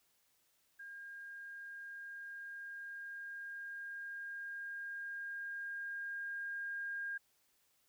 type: tone with level ramp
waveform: sine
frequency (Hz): 1614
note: G#6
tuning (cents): -50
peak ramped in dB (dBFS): -47 to -38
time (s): 0.79-7.18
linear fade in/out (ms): 10
effects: white hiss -75 dBFS RMS until 7.88 s